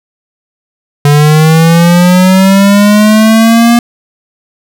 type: linear sweep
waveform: square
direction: up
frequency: 143.8 to 237.8 Hz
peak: -3 dBFS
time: 1.05-3.79 s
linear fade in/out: 2 ms
effects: none